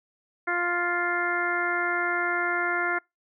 harmonic tone, 350 Hz, F4, 4 cents sharp, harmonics 1 / 2 / 3 / 4 / 5 / 6, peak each -32 / -32 / -34 / -28 / -31 / -32 dBFS, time 0.47-2.99 s, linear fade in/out 10 ms, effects noise-tail reverb RT60 0.2 s tail -26 dB re dry

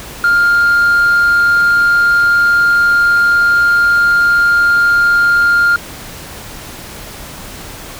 sine tone, 1404 Hz, F6, 9 cents sharp, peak -5 dBFS, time 0.24-5.76 s, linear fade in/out 2 ms, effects tanh soft clip ceiling -6 dBFS + pink hiss -30 dBFS RMS until 7.99 s

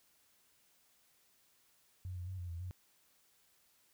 sine tone with pitch steps, 91.6 / 89 / 93.8 / 88.4 / 84.5 / 91.1 Hz, F#2 / F2 / F#2 / F2 / E2 / F#2, -17 / +33 / +24 / +22 / +43 / -26 cents, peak -40 dBFS, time 2.05-2.71 s, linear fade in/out 0 ms, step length 110 ms, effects white hiss -71 dBFS RMS until 3.93 s

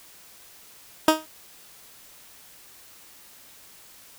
15% pulse tone with exponential decay, 314 Hz, D#4, 16 cents sharp, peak -5 dBFS, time 1.08-1.26 s, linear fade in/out 2 ms, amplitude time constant 37 ms, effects white hiss -50 dBFS RMS until 4.18 s

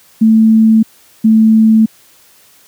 sine tone pair in turn, 221.3 / 220.5 Hz, A3 / A3, +10 / +4 cents, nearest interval unison, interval 6 cents, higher first, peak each -4 dBFS, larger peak neither, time 0.21-0.83 / 1.24-1.86 s, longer neither, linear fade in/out 10 ms, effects white hiss -46 dBFS RMS until 2.67 s + high-pass 60 Hz 12 dB/octave

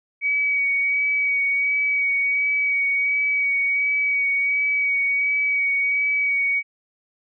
sine tone with vibrato, 2262 Hz, C#7, 34 cents sharp, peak -18 dBFS, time 0.21-6.63 s, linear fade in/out 50 ms, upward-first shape sine, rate 1.4 Hz, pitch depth 18 cents each way, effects none

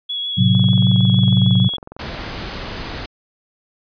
sine tone with vibrato, 3359 Hz, G#7, 19 cents sharp, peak -21 dBFS, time 0.09-1.77 s, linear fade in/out 10 ms, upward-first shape triangle, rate 6.6 Hz, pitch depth 18 cents each way
sine chord, F# diminished, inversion first, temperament equal, 110 / 130.81 / 185 Hz, A2 / C3 / F#3, 0 / 0 / 0 cents, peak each -15 / -16 / -15 dBFS, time 0.37-1.69 s, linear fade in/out 20 ms
click train, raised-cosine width 1 ms, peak -21 dBFS, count 38, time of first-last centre 0.55-2.239 s, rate 21.9 Hz
pink noise, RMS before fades -28 dBFS, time 1.99-3.06 s, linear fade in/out 5 ms
effects resampled to 11025 Hz

